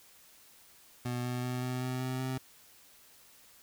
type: tone with pitch steps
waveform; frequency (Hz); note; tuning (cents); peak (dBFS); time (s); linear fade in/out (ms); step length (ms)
25% pulse; 122.8 / 124.01 / 125.24 / 126.47 / 127.72 / 128.98 / 130.25; B2 / B2 / B2 / B2 / C3 / C3 / C3; -9 / +8 / +25 / +42 / -41 / -24 / -7; -29; 1.05-2.38; 5; 190
effects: white hiss -59 dBFS RMS until 3.62 s